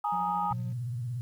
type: chord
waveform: sine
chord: Ab suspended second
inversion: none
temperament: just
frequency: 830.6 / 934.4 / 1245.9 Hz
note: Ab5 / Bb5 / Eb6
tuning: 0 / +4 / +2 cents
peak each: -29 / -33 / -32 dBFS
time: 0.04-0.53 s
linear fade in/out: 5 ms
type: tone with tremolo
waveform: triangle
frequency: 179.9 Hz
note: F#3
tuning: 48 cents flat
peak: -35 dBFS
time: 0.12-0.73 s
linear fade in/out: 5 ms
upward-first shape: sine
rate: 13 Hz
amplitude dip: 35%
type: tone with vibrato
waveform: sine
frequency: 120.8 Hz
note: B2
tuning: 38 cents flat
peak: -31 dBFS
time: 0.51-1.21 s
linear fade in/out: 0 ms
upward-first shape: triangle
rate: 17 Hz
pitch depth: 130 cents each way
effects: tanh soft clip ceiling -16 dBFS + 10-bit